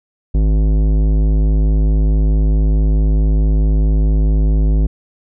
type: tone with tanh clipping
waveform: sine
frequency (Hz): 52.3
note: G#1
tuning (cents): +13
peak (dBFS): -12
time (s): 0.34-4.87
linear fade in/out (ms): 10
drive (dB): 15
effects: none